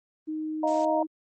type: tone with pitch glide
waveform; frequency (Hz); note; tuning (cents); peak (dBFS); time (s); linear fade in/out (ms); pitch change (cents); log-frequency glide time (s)
sine; 311.1 to 315.3; D#4 to D#4; 0 to +23; -29; 0.27-1.07; 20; +23; 0.65-0.85
type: chord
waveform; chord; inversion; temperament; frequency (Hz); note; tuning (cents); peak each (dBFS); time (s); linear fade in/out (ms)
sine; Eb suspended second; none; just; 622.3 / 700 / 933.4; Eb5 / F5 / Bb5; 0 / +4 / +2; -25 / -29 / -28; 0.63-1.03; 5
type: noise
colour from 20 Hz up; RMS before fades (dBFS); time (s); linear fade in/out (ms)
blue; -38; 0.67-0.85; 5
effects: Opus 24 kbps